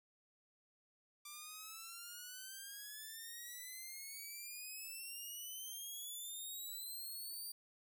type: exponential sweep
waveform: 5% pulse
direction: up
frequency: 1174.7 to 4699 Hz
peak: -38 dBFS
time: 1.25-7.52 s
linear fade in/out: 5 ms
effects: none